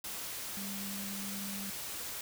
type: tone in noise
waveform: sine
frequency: 198.3 Hz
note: G3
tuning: 20 cents sharp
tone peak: -41 dBFS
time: 0.57-1.7 s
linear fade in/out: 2 ms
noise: white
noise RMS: -41 dBFS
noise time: 0.04-2.21 s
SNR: -3 dB
effects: none